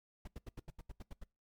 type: noise bursts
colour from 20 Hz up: brown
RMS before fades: -45 dBFS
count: 10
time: 0.25-1.239 s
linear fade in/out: 5 ms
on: 26 ms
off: 81 ms
effects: noise-tail reverb RT60 0.3 s tail -25 dB re dry + MP3 96 kbps